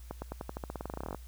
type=accelerating click train; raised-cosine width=1 ms; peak=-23 dBFS; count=21; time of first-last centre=0.11-1.147 s; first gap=110 ms; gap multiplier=0.91; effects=added 60 Hz sine -45 dBFS peak until 1.27 s + white hiss -60 dBFS RMS until 1.27 s